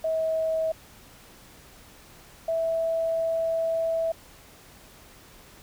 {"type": "tone pair in turn", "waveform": "sine", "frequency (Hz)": [642, 655.9], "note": ["E5", "E5"], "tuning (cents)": [-46, -9], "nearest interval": "unison", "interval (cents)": 37, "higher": "second", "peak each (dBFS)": -23, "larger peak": "neither", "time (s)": [[0.04, 0.72], [2.48, 4.12]], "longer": "second", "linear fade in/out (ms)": 5, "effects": ["pink hiss -51 dBFS RMS until 5.62 s"]}